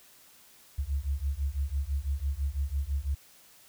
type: beating tone pair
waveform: sine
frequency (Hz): 67 / 73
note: C2 / D2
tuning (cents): +42 / -10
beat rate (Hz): 6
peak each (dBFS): -31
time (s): 0.78-3.15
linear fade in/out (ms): 10
effects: white hiss -57 dBFS RMS until 3.68 s